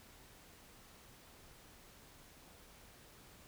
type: silence
effects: pink hiss -60 dBFS RMS until 3.47 s